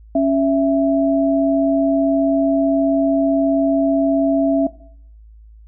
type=tone pair together; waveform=sine; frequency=276.9 / 661.6 Hz; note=C#4 / E5; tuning=-2 / +6 cents; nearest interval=octave + minor third; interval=1508 cents; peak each=-15 dBFS; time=0.15-4.67 s; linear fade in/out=5 ms; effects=noise-tail reverb RT60 0.6 s tail -18 dB re dry + added 54 Hz sine -40 dBFS peak until 5.67 s